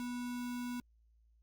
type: tone with sample-and-hold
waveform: sine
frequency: 244.5 Hz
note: B3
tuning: 17 cents flat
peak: -37 dBFS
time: 0-0.8 s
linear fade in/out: 0 ms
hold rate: 1225 Hz
effects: added 56 Hz sine -65 dBFS peak until 1.42 s + Opus 48 kbps